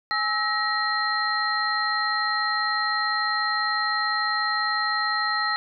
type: tone cluster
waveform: sine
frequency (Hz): 835 / 1304 / 1899 / 4147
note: G#5 / E6 / A#6 / C8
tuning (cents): +9 / -19 / +32 / -16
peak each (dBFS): -31 / -26 / -26 / -29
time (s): 0.11-5.56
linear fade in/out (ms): 0
effects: none